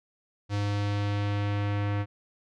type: tone with low-pass filter sweep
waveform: square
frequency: 102.2 Hz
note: G#2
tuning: 27 cents flat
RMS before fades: -28 dBFS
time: 0.49-2.06 s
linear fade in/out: 50 ms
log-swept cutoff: 5200 to 2200 Hz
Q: 1.2
effects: none